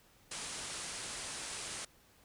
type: low-pass noise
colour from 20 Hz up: white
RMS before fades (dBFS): -43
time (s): 0.31-1.85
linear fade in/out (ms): 5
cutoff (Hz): 10000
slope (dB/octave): 96
effects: pink hiss -65 dBFS RMS until 2.24 s